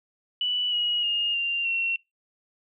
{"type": "tone with pitch steps", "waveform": "sine", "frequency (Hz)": [2962, 2901, 2841, 2783, 2726], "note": ["F#7", "F#7", "F7", "F7", "F7"], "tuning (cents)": [1, -35, 29, -7, -43], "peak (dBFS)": -23, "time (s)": [0.41, 1.96], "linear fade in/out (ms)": 2, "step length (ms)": 310, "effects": ["noise-tail reverb RT60 0.2 s tail -23 dB re dry"]}